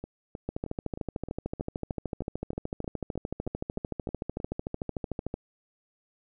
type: two click trains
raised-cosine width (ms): 2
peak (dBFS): -18 / -24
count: 66 / 15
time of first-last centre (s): 0.49-5.341 / 0.04-4.401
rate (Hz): 13.4 / 3.21
effects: none